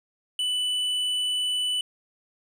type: tone with hard clipping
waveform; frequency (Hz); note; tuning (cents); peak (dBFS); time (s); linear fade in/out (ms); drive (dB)
sine; 2983; F#7; +13; -25; 0.39-1.81; 2; 6
effects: none